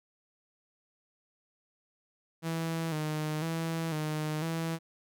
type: tone with vibrato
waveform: sawtooth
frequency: 158.7 Hz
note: D#3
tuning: 35 cents sharp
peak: -27 dBFS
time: 2.42-4.79 s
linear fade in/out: 50 ms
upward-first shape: square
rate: 1 Hz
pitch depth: 56 cents each way
effects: none